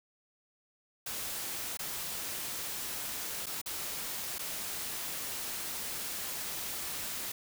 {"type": "noise with dropouts", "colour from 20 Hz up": "white", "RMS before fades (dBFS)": -38, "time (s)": [1.06, 7.32], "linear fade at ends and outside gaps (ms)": 5, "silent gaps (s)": [[1.772, 1.791], [3.459, 3.466], [3.616, 3.659], [4.384, 4.391]], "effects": []}